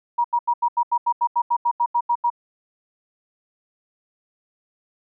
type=tone bursts; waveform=sine; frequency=953 Hz; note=A#5; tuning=38 cents sharp; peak=-16 dBFS; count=15; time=0.18-2.302 s; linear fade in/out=10 ms; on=64 ms; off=83 ms; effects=none